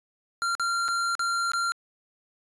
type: tone with dropouts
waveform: square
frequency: 1381 Hz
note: F6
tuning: 20 cents flat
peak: -25 dBFS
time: 0.42-1.72 s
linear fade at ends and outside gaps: 0 ms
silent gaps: 0.551-0.597 / 0.881-0.886 / 1.152-1.194 / 1.518-1.535 s
effects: resampled to 22050 Hz